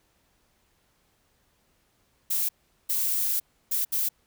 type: noise bursts at uneven times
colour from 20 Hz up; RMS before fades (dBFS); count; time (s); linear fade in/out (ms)
violet; -26; 4; 2.3-2.49 / 2.89-3.4 / 3.71-3.85 / 3.92-4.09; 10
effects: pink hiss -68 dBFS RMS until 4.26 s